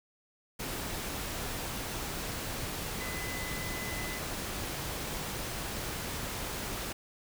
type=tone in noise; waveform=sine; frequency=2015 Hz; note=B6; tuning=34 cents sharp; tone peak=-41 dBFS; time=3-4.2 s; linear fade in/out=10 ms; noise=pink; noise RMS=-37 dBFS; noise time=0.59-6.93 s; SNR=-7 dB; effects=none